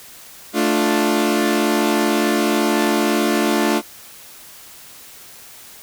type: chord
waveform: sawtooth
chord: D minor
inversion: second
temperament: equal with one note detuned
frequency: 220 / 293.7 / 351.7 Hz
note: A3 / D4 / F4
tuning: 0 / 0 / +12 cents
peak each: -16 dBFS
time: 0.53-3.82 s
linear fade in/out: 50 ms
effects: white hiss -41 dBFS RMS until 5.82 s